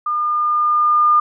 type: tone with level ramp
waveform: sine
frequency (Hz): 1210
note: D#6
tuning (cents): -49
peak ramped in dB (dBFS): -17 to -9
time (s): 0.06-1.2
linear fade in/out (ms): 5
effects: none